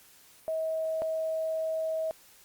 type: tone pair in turn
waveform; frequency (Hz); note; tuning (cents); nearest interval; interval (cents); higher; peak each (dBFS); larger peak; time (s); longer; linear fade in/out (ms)
sine; 640 / 640; D#5 / D#5; +49 / +49; unison; 0; neither; -28; neither; 0.48-1.02 / 1.02-2.11; second; 0
effects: white hiss -57 dBFS RMS until 2.44 s + Opus 48 kbps